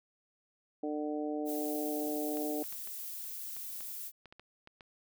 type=harmonic tone; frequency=150 Hz; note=D3; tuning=37 cents sharp; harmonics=2 / 3 / 4 / 5; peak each=-35 / -39 / -41 / -43 dBFS; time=0.83-2.63 s; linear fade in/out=5 ms
type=noise; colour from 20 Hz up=violet; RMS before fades=-42 dBFS; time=1.45-4.12 s; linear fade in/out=50 ms
type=clicks; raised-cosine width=0.3 ms; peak=-35 dBFS; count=11; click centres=2.371 / 2.64 / 2.726 / 2.874 / 3.566 / 3.807 / 4.257 / 4.325 / 4.396 / 4.674 / 4.808 s
effects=none